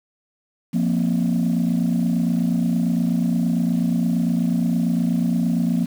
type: chord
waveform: sine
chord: F suspended fourth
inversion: none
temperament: equal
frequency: 174.61 / 233.1 / 261.6 Hz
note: F3 / Bb3 / C4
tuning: 0 / 0 / 0 cents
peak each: -19 / -19 / -24 dBFS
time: 0.73-5.86 s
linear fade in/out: 20 ms
effects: tanh soft clip ceiling -13 dBFS + 7-bit